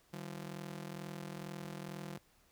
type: ring-modulated tone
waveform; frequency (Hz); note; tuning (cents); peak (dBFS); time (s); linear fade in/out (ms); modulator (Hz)
sawtooth; 172; F3; -26; -36; 0.13-2.18; 5; 21.1
effects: pink hiss -69 dBFS RMS until 2.51 s